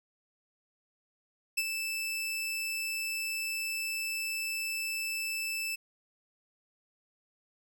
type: tone with ADSR envelope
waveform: sawtooth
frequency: 2637 Hz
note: E7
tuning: in tune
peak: -22 dBFS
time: 1.57-5.76 s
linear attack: 12 ms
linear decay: 42 ms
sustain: -7 dB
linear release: 15 ms
effects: none